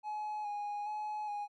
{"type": "tone with vibrato", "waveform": "triangle", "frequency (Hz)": 836, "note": "G#5", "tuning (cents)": 11, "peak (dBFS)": -33, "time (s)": [0.03, 1.48], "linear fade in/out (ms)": 50, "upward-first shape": "square", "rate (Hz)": 1.2, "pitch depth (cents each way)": 23, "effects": ["tanh soft clip ceiling -29 dBFS", "MP3 48 kbps"]}